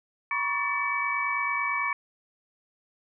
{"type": "tone cluster", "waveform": "sine", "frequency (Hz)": [968, 1106, 1155, 1771, 2279], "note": ["B5", "C#6", "D6", "A6", "C#7"], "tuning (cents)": [-35, -4, -29, 11, 47], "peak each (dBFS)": [-35, -31, -36, -34, -28], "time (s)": [0.31, 1.93], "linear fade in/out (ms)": 2, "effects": []}